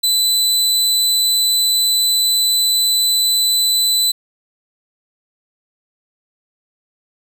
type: tone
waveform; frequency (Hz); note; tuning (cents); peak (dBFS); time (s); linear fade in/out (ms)
sawtooth; 4002; B7; +22; -10; 0.03-4.12; 10
effects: none